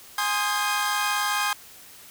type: chord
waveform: sawtooth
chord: Ab major seventh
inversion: none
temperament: equal with one note detuned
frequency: 830.6 / 1046.5 / 1244.5 / 1601.9 Hz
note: Ab5 / C6 / Eb6 / G6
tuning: 0 / 0 / 0 / +37 cents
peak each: -25 dBFS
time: 0.18-1.53 s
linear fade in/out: 2 ms
effects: white hiss -47 dBFS RMS until 2.1 s